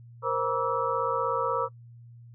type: tone cluster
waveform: sine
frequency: 470.7 / 527 / 958 / 1155 / 1310 Hz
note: A#4 / C5 / A#5 / D6 / E6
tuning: +17 / +12 / +47 / -29 / -11 cents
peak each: -31 dBFS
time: 0.22-1.69 s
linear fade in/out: 50 ms
effects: noise-tail reverb RT60 0.1 s tail -23 dB re dry + added 118 Hz sine -46 dBFS peak until 2.34 s